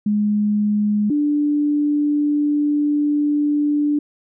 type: tone pair in turn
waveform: sine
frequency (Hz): 208.6 / 294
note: G#3 / D4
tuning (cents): +8 / +2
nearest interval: tritone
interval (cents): 594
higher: second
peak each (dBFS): -15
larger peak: neither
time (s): 0.06-1.1 / 1.1-3.99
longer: second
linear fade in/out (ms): 5
effects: none